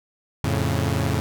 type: chord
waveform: sawtooth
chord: F augmented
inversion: none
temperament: equal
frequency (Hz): 87.31 / 110 / 138.59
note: F2 / A2 / C#3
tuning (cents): 0 / 0 / 0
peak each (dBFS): -21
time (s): 0.44-1.2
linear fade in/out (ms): 0
effects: none